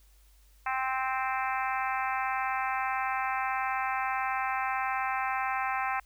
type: harmonic tone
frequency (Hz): 261.6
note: C4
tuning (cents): 0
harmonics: 3 / 4 / 5 / 6 / 7 / 8 / 9 / 10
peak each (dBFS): -32 / -34 / -36 / -38 / -39 / -40 / -41 / -42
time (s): 0.66-6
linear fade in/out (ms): 5
effects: added 50 Hz sine -57 dBFS peak until 6.05 s + white hiss -66 dBFS RMS until 6.05 s